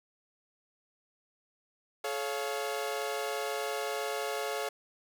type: chord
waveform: sawtooth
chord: A augmented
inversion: none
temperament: equal with one note detuned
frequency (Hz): 428.7 / 554.4 / 698.5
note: A4 / C#5 / E#5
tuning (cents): -45 / 0 / 0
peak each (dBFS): -32 / -33 / -34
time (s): 2.04-4.69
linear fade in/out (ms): 5
effects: none